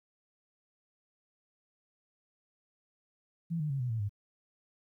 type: tone with pitch steps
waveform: sine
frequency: 166.9 / 151.29 / 137.14 / 124.31 / 112.69 / 102.15 Hz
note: E3 / D#3 / C#3 / B2 / A2 / G#2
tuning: +22 / -48 / -18 / +12 / +42 / -28 cents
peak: -30 dBFS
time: 3.5-4.094 s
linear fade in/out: 20 ms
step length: 99 ms
effects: 12-bit